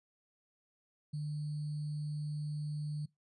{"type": "tone with sample-and-hold", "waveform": "sine", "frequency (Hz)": 150, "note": "D3", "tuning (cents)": 37, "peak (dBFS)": -35, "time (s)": [1.13, 3.06], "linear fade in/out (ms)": 10, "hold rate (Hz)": 4410, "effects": ["noise-tail reverb RT60 0.2 s tail -23 dB re dry", "resampled to 24000 Hz"]}